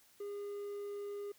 triangle tone, 407.1 Hz, G#4, 35 cents flat, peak -38 dBFS, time 0.2-1.32 s, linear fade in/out 5 ms, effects white hiss -66 dBFS RMS until 1.38 s

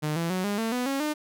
sawtooth tone with pitch steps, 151.9 / 167.57 / 184.86 / 203.9 / 225 / 248.2 / 273.8 / 302.1 Hz, D#3 / E3 / F#3 / G#3 / A3 / B3 / C#4 / D4, -41 / +29 / -1 / -32 / +39 / +9 / -21 / +49 cents, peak -22 dBFS, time 0.02-1.14 s, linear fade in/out 20 ms, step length 140 ms, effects none

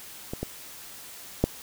clicks, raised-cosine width 2 ms, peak -18 / -16 / -6 dBFS, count 3, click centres 0.335 / 0.43 / 1.44 s, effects white hiss -44 dBFS RMS until 1.62 s

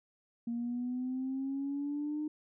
sine exponential sweep, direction up, 233.1 to 305.5 Hz, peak -32 dBFS, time 0.47-2.28 s, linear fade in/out 5 ms, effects tanh soft clip ceiling -28 dBFS

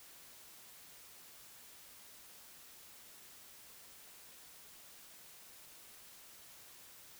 silence, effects white hiss -57 dBFS RMS until 7.19 s

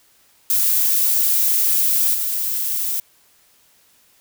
violet noise with level steps, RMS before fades -17 / -22 dBFS, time 0.5-3 s, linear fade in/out 2 ms, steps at 2.13 s, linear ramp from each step 20 ms, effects white hiss -56 dBFS RMS until 4.2 s

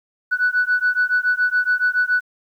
sine beating tone pair, 1480 / 1487.1 Hz, F#6 / F#6, 0 / +8 cents, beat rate 7.1 Hz, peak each -18 dBFS, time 0.31-2.21 s, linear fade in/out 20 ms, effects tanh soft clip ceiling -10 dBFS + 9-bit

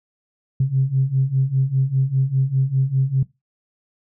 sine beating tone pair, 130.81 / 135.81 Hz, C3 / C#3, 0 / -35 cents, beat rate 5 Hz, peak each -20 / -17 dBFS, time 0.6-3.23 s, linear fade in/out 5 ms, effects noise-tail reverb RT60 0.2 s tail -19 dB re dry + tanh soft clip ceiling -8 dBFS

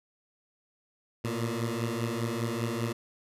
15% pulse beating tone pair, 113.7 / 118.7 Hz, A#2 / A#2, -43 / +32 cents, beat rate 5 Hz, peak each -26 dBFS, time 1.24-2.93 s, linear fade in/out 10 ms, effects resampled to 32000 Hz

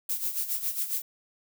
violet noise with tremolo, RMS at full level -28 dBFS, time 0.09-1.02 s, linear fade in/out 5 ms, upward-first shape sine, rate 7.3 Hz, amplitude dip 70%, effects none

